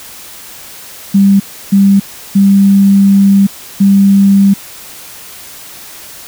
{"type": "tone bursts at uneven times", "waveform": "sine", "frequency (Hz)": 197.5, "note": "G3", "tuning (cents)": 13, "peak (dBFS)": -3, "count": 4, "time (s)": [[1.14, 1.4], [1.72, 2], [2.35, 3.47], [3.8, 4.54]], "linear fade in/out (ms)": 10, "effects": ["white hiss -31 dBFS RMS until 6.27 s"]}